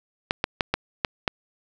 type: clicks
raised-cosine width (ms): 0.3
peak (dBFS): -5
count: 6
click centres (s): 0.309 / 0.441 / 0.608 / 0.74 / 1.048 / 1.278
effects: none